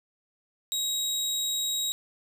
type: tone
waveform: 25% pulse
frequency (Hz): 3810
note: A#7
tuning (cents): +37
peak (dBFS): -23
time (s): 0.72-1.92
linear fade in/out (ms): 0
effects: none